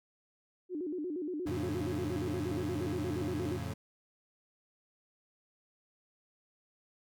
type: tone with vibrato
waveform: sine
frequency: 329.6 Hz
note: E4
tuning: in tune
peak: -34 dBFS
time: 0.69-3.6 s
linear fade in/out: 50 ms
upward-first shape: square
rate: 8.5 Hz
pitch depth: 170 cents each way
type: chord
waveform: 30% pulse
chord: F augmented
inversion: none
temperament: equal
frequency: 87.31 / 110 / 138.59 Hz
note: F2 / A2 / C#3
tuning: 0 / 0 / 0 cents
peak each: -37 / -38 / -39 dBFS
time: 1.46-3.74 s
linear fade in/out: 10 ms
effects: none